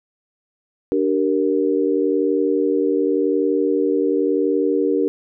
sine chord, G minor, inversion second, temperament equal with one note detuned, 293.7 / 385.3 / 466.2 Hz, D4 / G4 / Bb4, 0 / -30 / 0 cents, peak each -20 dBFS, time 0.92-5.08 s, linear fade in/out 0 ms, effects none

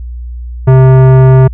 sine tone with tanh clipping, 130.81 Hz, C3, in tune, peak -3 dBFS, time 0.67-1.48 s, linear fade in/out 10 ms, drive 17 dB, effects added 60 Hz sine -19 dBFS peak until 1.53 s

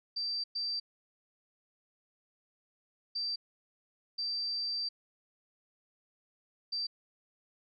sine tone bursts at uneven times, 4678 Hz, D8, 8 cents flat, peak -32 dBFS, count 5, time 0.16-0.44 / 0.55-0.8 / 3.15-3.36 / 4.18-4.89 / 6.72-6.87 s, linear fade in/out 10 ms, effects none

